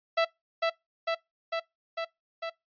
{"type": "tone with echo", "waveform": "sawtooth", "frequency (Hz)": 662, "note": "E5", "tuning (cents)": 7, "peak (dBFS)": -18, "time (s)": [0.17, 0.25], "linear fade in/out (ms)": 10, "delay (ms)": 450, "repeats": 5, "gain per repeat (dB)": -2, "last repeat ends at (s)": 2.5, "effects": ["noise-tail reverb RT60 0.2 s tail -23 dB re dry", "resampled to 11025 Hz"]}